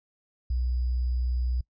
sine tone with sample-and-hold, 61.74 Hz, B1, in tune, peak -24 dBFS, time 0.5-1.61 s, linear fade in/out 5 ms, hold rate 4900 Hz, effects noise-tail reverb RT60 0.1 s tail -23 dB re dry + resampled to 16000 Hz

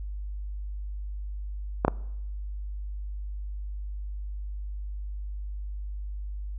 clicks, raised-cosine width 1 ms, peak -6 dBFS, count 2, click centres 1.849 / 1.881 s, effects noise-tail reverb RT60 0.9 s tail -24 dB re dry + added 50 Hz sine -32 dBFS peak until 6.58 s

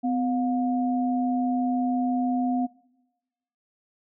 sine tone pair together, 253 / 713 Hz, B3 / F5, +42 / +36 cents, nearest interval octave + tritone, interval 1794 cents, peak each -23 / -29 dBFS, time 0.03-2.67 s, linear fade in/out 20 ms, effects noise-tail reverb RT60 1.0 s tail -21 dB re dry

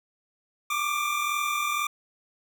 25% pulse tone pair together, 1154 / 1196 Hz, D6 / D6, -31 / +31 cents, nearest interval minor second, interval 62 cents, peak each -27 / -23 dBFS, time 0.7-1.87 s, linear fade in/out 5 ms, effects none

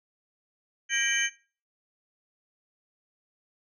sine tone cluster, 1618 / 1886 / 2332 / 3030 / 6340 Hz, G#6 / A#6 / D7 / F#7 / G8, -46 / +20 / -13 / +40 / +19 cents, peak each -30 dBFS, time 0.89-1.3 s, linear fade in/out 50 ms, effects noise-tail reverb RT60 0.4 s tail -21 dB re dry + tanh soft clip ceiling -15 dBFS

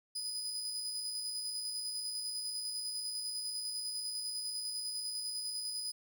30% pulse tone with tremolo, 4978 Hz, D#8, in tune, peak -33 dBFS, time 0.15-5.92 s, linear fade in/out 10 ms, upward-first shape square, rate 10 Hz, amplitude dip 25%, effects none

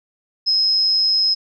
sine tone with amplitude modulation, 5130 Hz, E8, 48 cents flat, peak -12 dBFS, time 0.46-1.35 s, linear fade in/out 20 ms, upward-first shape sine, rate 191 Hz, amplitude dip 40%, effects none

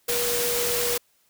sine tone in noise, 480.5 Hz, B4, 48 cents flat, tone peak -27 dBFS, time 0.08-0.98 s, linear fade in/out 10 ms, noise white, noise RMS -26 dBFS, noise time 0.08-0.98 s, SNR -4 dB, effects white hiss -65 dBFS RMS until 1.29 s

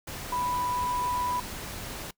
sine tone in noise, 988 Hz, B5, in tune, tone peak -27 dBFS, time 0.32-1.4 s, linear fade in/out 5 ms, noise pink, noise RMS -38 dBFS, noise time 0.07-2.11 s, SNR +8 dB, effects noise-tail reverb RT60 0.1 s tail -22 dB re dry

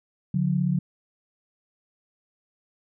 sine tone pair together, 143.83 / 180 Hz, D3 / F#3, -36 / -47 cents, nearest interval major third, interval 389 cents, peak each -24 / -23 dBFS, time 0.34-0.79 s, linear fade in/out 5 ms, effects none

